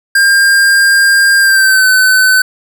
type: tone with pitch glide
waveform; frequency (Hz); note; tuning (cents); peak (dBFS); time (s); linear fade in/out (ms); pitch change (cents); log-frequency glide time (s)
square; 1602 to 1517.3; G6 to F#6; +37 to +43; -6; 0.15-2.42; 5; -94; 1.39-1.87
effects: none